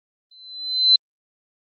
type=tone with exponential growth; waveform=sine; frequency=4049 Hz; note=B7; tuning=42 cents sharp; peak=-8 dBFS; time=0.31-0.96 s; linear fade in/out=5 ms; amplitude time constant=140 ms; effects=Opus 32 kbps